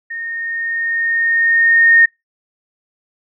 sine tone with level ramp, 1841 Hz, A#6, 22 cents flat, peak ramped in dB -23 to -5 dBFS, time 0.1-2.06 s, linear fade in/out 10 ms, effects noise-tail reverb RT60 0.2 s tail -26 dB re dry

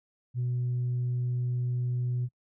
sine tone, 123.47 Hz, B2, in tune, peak -25 dBFS, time 0.34-2.29 s, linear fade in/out 50 ms, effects noise-tail reverb RT60 0.1 s tail -26 dB re dry + tanh soft clip ceiling -24 dBFS

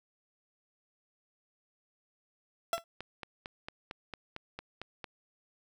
30% pulse tone with exponential decay, 672 Hz, E5, 33 cents sharp, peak -22 dBFS, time 2.73-2.84 s, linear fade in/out 1 ms, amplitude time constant 22 ms
click train, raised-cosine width 0.3 ms, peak -24 dBFS, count 11, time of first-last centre 2.78-5.042 s, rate 4.42 Hz
effects none

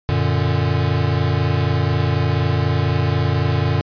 square chord, Gb augmented, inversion none, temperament equal, 92.5 / 116.54 / 146.83 Hz, Gb2 / Bb2 / D3, 0 / 0 / 0 cents, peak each -21 dBFS, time 0.09-3.81 s, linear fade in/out 0 ms, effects resampled to 11025 Hz

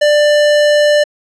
square tone, 592 Hz, D5, 14 cents sharp, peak -8 dBFS, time 0.01-1.04 s, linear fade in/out 10 ms, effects low-pass 6000 Hz 12 dB/octave

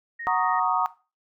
sine tone, 1864.7 Hz, A#6, in tune, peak -33 dBFS, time 0.19-0.6 s, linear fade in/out 10 ms
sine chord, D# minor seventh, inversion first, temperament equal, 740 / 932.3 / 1108.7 / 1244.5 Hz, F#5 / A#5 / C#6 / D#6, 0 / 0 / 0 / 0 cents, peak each -26 / -25 / -28 / -26 dBFS, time 0.27-0.86 s, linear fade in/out 0 ms
effects noise-tail reverb RT60 0.3 s tail -17 dB re dry

